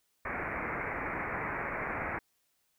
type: low-pass noise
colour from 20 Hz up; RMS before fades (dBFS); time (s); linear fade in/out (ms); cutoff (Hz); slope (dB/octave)
white; -36; 0.25-2.19; 5; 2300; 96
effects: white hiss -75 dBFS RMS until 2.78 s